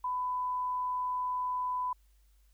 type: tone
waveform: sine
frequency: 1000 Hz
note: B5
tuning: 21 cents sharp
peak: -30 dBFS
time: 0.04-1.93 s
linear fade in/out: 5 ms
effects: added 50 Hz sine -61 dBFS peak until 2.53 s + white hiss -74 dBFS RMS until 2.53 s